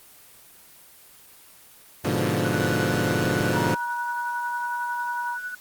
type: chord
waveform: 15% pulse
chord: G# diminished seventh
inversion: none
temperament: equal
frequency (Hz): 103.83 / 123.47 / 146.83 / 174.61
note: G#2 / B2 / D3 / F3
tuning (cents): 0 / 0 / 0 / 0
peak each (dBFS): -21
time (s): 2.04-3.75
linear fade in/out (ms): 10
type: tone with tremolo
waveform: sine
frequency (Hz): 1480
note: F#6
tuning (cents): 0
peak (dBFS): -28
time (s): 2.44-5.55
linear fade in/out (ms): 5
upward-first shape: sine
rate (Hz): 11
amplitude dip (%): 50
type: tone with pitch glide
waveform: sine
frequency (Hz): 952 to 959.7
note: A#5 to B5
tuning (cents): +36 to -50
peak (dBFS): -27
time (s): 3.52-5.38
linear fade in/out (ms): 50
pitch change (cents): +14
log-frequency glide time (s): 3.67-4.79
effects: white hiss -50 dBFS RMS until 5.6 s + Opus 24 kbps